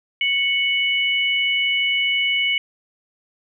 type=tone pair together; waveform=sine; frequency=2217 / 2956 Hz; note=C#7 / F#7; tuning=0 / -2 cents; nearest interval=perfect fourth; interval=498 cents; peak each=-19 / -21 dBFS; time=0.21-2.58 s; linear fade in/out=2 ms; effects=none